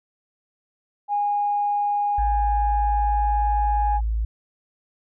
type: tone with pitch glide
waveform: sine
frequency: 821 to 828.1 Hz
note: G#5 to G#5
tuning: -20 to -5 cents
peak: -19 dBFS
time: 1.08-4.01 s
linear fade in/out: 50 ms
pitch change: +15 cents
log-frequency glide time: 2.29-3.53 s
type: tone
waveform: sine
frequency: 54.8 Hz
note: A1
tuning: 6 cents flat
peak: -20 dBFS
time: 2.18-4.25 s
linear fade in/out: 5 ms
effects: tanh soft clip ceiling -12 dBFS